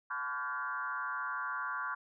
sine tone with frequency modulation, 1275 Hz, D#6, 42 cents sharp, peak -34 dBFS, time 0.1-1.95 s, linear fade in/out 10 ms, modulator 133 Hz, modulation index 2.3, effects none

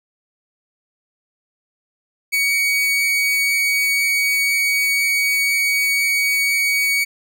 40% pulse tone, 2249 Hz, C#7, 24 cents sharp, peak -15 dBFS, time 2.32-7.05 s, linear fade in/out 20 ms, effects none

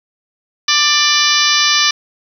harmonic tone with a mistuned harmonic, 591 Hz, D5, 11 cents sharp, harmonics 2 / 3 / 4 / 5 / 6 / 7 / 8 / 9 / 10, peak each -19 / -19 / -19 / -19 / -19 / -19 / -19 / -19 / -19 dBFS, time 0.68-1.91 s, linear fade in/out 5 ms, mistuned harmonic 7, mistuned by -40 cents, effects 7-bit

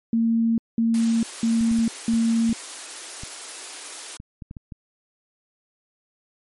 sine tone bursts, 228.5 Hz, A#3, 34 cents flat, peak -17 dBFS, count 4, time 0.13-2.53 s, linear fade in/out 2 ms, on 450 ms, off 200 ms
white high-pass noise, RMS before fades -36 dBFS, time 0.94-4.17 s, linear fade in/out 2 ms, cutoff 280 Hz, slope 48 dB/octave
clicks, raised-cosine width 5 ms, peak -24 dBFS, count 11, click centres 1.609 / 1.714 / 1.788 / 2.137 / 2.494 / 3.235 / 4.201 / 4.422 / 4.511 / 4.568 / 4.722 s
effects MP3 48 kbps

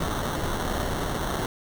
pink noise with sample-and-hold, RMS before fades -28 dBFS, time 0-1.46 s, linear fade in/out 2 ms, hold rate 2450 Hz, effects none

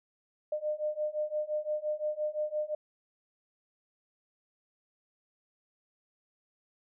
sine beating tone pair, 603 / 608.8 Hz, D5 / D#5, +46 / -38 cents, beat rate 5.8 Hz, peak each -34 / -33 dBFS, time 0.52-2.75 s, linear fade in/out 5 ms, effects none

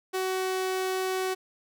sawtooth tone, 375.1 Hz, F#4, 24 cents sharp, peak -23 dBFS, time 0.13-1.35 s, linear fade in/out 20 ms, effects none

